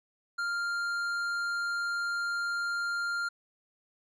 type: tone with tanh clipping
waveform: sine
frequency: 1396.9 Hz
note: F6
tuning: in tune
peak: -31 dBFS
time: 0.38-3.29 s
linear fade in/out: 10 ms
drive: 10 dB
effects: none